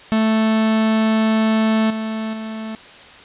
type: tone with level steps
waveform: 45% pulse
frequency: 220 Hz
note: A3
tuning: in tune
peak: -14 / -22 / -26 dBFS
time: 0.12-2.75 s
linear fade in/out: 0 ms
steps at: 1.9 / 2.33 s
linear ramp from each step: 5 ms
effects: white hiss -41 dBFS RMS until 3.24 s + resampled to 8000 Hz